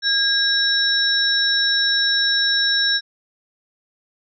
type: tone cluster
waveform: sine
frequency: 1626 / 3843 / 5430 Hz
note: G#6 / B7 / F8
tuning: -37 / -48 / -50 cents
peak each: -20 dBFS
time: 0.02-3.01 s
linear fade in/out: 50 ms
effects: none